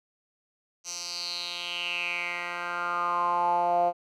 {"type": "tone with band-pass filter sweep", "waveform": "10% pulse", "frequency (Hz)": 174.61, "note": "F3", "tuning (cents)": 0, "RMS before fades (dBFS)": -29, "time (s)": [0.84, 3.93], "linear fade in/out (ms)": 50, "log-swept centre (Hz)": [6000, 640], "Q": 5.6, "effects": []}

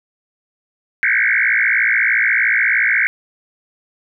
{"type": "tone with frequency modulation", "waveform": "sine", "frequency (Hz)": 1885, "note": "A#6", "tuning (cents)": 19, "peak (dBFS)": -12, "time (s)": [1.03, 3.07], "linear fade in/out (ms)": 0, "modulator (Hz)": 56.9, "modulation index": 6.4, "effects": []}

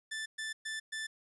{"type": "tone bursts", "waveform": "sawtooth", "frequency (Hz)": 1761, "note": "A6", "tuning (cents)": 1, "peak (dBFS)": -33, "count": 4, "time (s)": [0.11, 1.07], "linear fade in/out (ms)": 10, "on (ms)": 150, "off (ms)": 120, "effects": ["resampled to 24000 Hz", "11-bit"]}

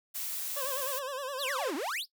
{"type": "noise", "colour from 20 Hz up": "blue", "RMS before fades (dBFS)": -36, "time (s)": [0.14, 1], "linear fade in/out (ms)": 20}
{"type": "tone with vibrato", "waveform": "25% pulse", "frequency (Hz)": 542, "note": "C#5", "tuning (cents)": -39, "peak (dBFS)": -31, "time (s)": [0.56, 1.71], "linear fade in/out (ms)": 10, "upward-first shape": "sine", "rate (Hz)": 9.7, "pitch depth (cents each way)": 110}
{"type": "exponential two-way sweep", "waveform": "45% pulse", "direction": "down then up", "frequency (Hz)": [5600, 258.7, 5600], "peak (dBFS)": -32, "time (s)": [1.37, 2.06], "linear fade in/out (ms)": 50, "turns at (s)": 1.75}
{"effects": ["noise-tail reverb RT60 0.1 s tail -18 dB re dry"]}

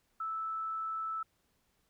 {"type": "tone", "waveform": "sine", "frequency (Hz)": 1314, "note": "E6", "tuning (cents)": -6, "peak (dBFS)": -34, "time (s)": [0.2, 1.23], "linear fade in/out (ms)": 5, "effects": ["pink hiss -75 dBFS RMS until 1.89 s"]}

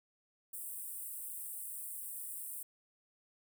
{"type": "high-pass noise", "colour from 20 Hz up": "pink", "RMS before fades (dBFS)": -44, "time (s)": [0.53, 2.63], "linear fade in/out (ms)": 5, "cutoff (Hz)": 8200, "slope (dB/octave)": 96, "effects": []}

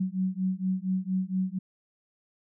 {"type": "beating tone pair", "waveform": "sine", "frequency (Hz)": [185, 189.3], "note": ["F#3", "F#3"], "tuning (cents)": [0, 40], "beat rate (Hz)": 4.3, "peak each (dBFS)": -29, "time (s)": [0, 1.59], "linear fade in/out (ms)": 10, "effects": []}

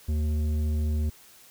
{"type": "tone with tanh clipping", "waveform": "sine", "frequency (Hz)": 76.2, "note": "D#2", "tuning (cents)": -36, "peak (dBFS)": -25, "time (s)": [0.08, 1.1], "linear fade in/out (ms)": 10, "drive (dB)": 10, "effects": ["white hiss -53 dBFS RMS until 1.5 s"]}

